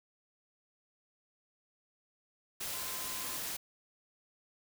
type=tone in noise; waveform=sine; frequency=1034 Hz; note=C6; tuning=21 cents flat; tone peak=-49 dBFS; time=2.73-3.37 s; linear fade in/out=10 ms; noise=white; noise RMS=-39 dBFS; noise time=2.6-3.57 s; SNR=-13 dB; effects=none